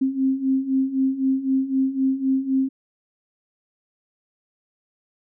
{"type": "beating tone pair", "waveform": "sine", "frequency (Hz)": [263.3, 267.2], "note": ["C4", "C4"], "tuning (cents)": [11, 36], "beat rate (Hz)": 3.9, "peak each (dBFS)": [-24, -20], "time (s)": [0.01, 2.69], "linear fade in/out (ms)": 10, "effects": []}